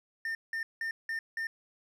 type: tone bursts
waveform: triangle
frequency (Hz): 1810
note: A6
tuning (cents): +48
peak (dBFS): -30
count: 5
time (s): 0.25-1.47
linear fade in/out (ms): 2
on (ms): 100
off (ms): 180
effects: none